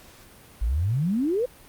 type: exponential sweep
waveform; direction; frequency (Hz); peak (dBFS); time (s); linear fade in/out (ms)
sine; up; 49 to 523.3; -21; 0.61-1.46; 10
effects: pink hiss -50 dBFS RMS until 1.68 s + Opus 48 kbps